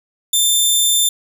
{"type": "tone", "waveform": "15% pulse", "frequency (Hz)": 3570, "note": "A7", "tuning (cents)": 24, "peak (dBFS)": -5, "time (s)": [0.33, 1.09], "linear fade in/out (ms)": 5, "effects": []}